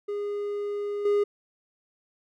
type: tone with level steps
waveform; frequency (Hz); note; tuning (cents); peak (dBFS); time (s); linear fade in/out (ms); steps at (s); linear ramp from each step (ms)
triangle; 410; G#4; -22; -26 / -18; 0.08-1.24; 10; 1.05; 5
effects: none